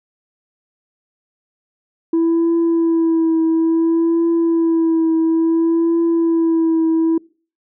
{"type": "tone with vibrato", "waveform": "sine", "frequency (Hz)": 329.6, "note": "E4", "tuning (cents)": 0, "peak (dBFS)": -10, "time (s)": [2.13, 7.18], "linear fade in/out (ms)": 5, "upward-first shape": "triangle", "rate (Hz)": 0.58, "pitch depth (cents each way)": 31, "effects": ["noise-tail reverb RT60 0.4 s tail -25 dB re dry", "tanh soft clip ceiling -11 dBFS"]}